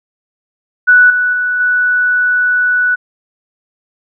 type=tone with level steps; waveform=sine; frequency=1480 Hz; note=F#6; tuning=in tune; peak=-3 / -10 / -12 / -9 dBFS; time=0.87-2.96 s; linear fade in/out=20 ms; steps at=1.1 / 1.33 / 1.6 s; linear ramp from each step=2 ms; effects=none